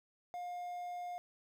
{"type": "tone with quantisation", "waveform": "triangle", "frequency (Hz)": 710, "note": "F5", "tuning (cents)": 28, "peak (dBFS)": -38, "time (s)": [0.34, 1.18], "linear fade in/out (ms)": 0, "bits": 11, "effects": []}